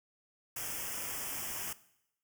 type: band-stop noise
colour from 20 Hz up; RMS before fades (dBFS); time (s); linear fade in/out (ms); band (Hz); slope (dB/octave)
white; -39; 0.56-1.73; 5; 3300 to 5000; 96
effects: noise-tail reverb RT60 0.8 s tail -18 dB re dry